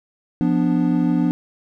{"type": "chord", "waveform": "triangle", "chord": "B diminished", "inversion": "second", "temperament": "equal", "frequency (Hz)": [174.61, 246.9, 293.7], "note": ["F3", "B3", "D4"], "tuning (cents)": [0, 0, 0], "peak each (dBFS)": -18, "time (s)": [0.41, 1.31], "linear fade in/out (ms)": 0, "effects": []}